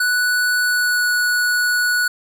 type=tone with pitch glide; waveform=square; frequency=1480 to 1469.8 Hz; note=F#6 to F#6; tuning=0 to -12 cents; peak=-16 dBFS; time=0-2.08 s; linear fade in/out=5 ms; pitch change=-12 cents; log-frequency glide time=0.61-1.08 s; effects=none